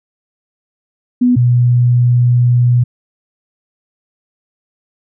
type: tone pair in turn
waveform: sine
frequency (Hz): 246.9 / 122.21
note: B3 / B2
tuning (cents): 0 / -18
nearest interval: octave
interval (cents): 1218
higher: first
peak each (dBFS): -7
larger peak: neither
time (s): 1.21-1.36 / 1.36-2.84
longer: second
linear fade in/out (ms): 10
effects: none